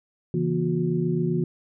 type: tone cluster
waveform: sine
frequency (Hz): 138.2 / 165.8 / 238.6 / 361.8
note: C#3 / E3 / A#3 / F#4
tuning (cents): -5 / +10 / +41 / -39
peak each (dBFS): -29 / -24 / -30 / -27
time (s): 0.34-1.44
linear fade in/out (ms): 2
effects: none